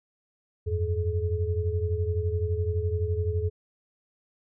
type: tone cluster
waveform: sine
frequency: 84.8 / 96.6 / 426.9 Hz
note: E2 / G2 / G#4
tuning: +50 / -25 / +48 cents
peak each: -27 / -29 / -31 dBFS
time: 0.66-3.5 s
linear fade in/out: 20 ms
effects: none